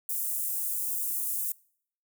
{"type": "high-pass noise", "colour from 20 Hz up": "white", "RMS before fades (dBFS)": -31, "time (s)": [0.09, 1.52], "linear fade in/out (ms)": 2, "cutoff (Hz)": 8800, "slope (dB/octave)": 24, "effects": ["noise-tail reverb RT60 0.6 s tail -24 dB re dry"]}